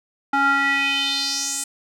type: tone with band-pass filter sweep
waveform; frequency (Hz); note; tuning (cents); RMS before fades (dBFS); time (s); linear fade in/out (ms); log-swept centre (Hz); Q
square; 277.2; C#4; 0; -21; 0.33-1.64; 5; 1100 to 8400; 3.9
effects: none